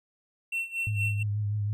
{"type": "tone with tremolo", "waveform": "triangle", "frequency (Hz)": 2708, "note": "E7", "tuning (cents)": 46, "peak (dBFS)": -25, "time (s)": [0.52, 1.23], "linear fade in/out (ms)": 5, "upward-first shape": "sine", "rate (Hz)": 4.3, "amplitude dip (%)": 85}
{"type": "tone with vibrato", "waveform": "sine", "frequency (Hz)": 104.1, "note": "G#2", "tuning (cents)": 5, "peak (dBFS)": -26, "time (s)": [0.87, 1.73], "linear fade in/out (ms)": 0, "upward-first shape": "triangle", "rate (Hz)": 6.2, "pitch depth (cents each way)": 42}
{"effects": []}